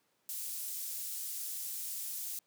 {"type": "high-pass noise", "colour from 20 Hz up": "pink", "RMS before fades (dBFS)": -40, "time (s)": [0.29, 2.39], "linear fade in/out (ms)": 2, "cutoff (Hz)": 9000, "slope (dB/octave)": 12, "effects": ["pink hiss -75 dBFS RMS until 2.46 s", "high-pass 200 Hz 12 dB/octave"]}